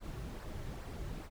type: noise with flanger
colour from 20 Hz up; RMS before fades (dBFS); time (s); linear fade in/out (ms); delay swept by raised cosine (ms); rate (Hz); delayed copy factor
brown; -43; 0-1.3; 50; 0.29 to 4.29; 2.4; -0.5
effects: none